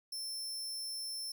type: tone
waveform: sawtooth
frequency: 5340 Hz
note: E8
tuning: 22 cents sharp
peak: -36 dBFS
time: 0.12-1.32 s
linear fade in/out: 5 ms
effects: none